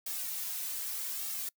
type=noise with flanger; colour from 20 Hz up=blue; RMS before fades=-37 dBFS; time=0.06-1.49 s; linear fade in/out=5 ms; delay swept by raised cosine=2 to 3.7 ms; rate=0.83 Hz; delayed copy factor=-0.95; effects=noise-tail reverb RT60 0.1 s tail -25 dB re dry